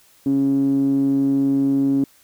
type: tone with low-pass filter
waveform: 5% pulse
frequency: 137.5 Hz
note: C#3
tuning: 14 cents flat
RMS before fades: -18 dBFS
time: 0.26-2.04 s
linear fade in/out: 2 ms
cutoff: 280 Hz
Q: 7.1
effects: white hiss -54 dBFS RMS until 2.23 s